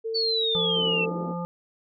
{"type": "tone", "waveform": "sine", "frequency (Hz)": 448.7, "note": "A4", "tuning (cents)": 34, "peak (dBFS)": -27, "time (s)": [0.04, 1.11], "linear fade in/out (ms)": 20}
{"type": "exponential sweep", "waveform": "sine", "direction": "down", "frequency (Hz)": [4530, 2637], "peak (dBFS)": -23, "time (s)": [0.14, 1.06], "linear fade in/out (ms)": 20}
{"type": "harmonic tone", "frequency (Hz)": 173.4, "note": "F3", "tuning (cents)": -12, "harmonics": [1, 3, 5, 7], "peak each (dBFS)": [-30, -35, -37, -38], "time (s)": [0.55, 1.45], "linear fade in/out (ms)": 0}
{"type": "band-pass noise", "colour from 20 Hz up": "white", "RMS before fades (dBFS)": -37, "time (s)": [0.76, 1.34], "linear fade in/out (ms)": 10, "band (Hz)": [220, 440], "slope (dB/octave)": 24}
{"effects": []}